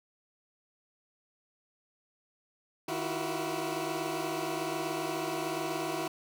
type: tone cluster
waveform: 20% pulse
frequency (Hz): 155 / 326.6 / 347.8 / 374.9 / 475.8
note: D#3 / E4 / F4 / F#4 / A#4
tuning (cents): -6 / -16 / -7 / +23 / +35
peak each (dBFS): -38 / -31 / -34 / -32 / -40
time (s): 2.88-6.08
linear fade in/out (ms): 5
effects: none